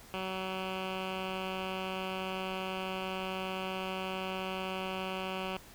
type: tone with low-pass filter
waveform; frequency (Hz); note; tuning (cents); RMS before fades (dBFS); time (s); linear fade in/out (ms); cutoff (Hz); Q
10% pulse; 188.2; F#3; +30; -37; 0.14-5.57; 0; 2800; 2.3
effects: pink hiss -54 dBFS RMS until 5.74 s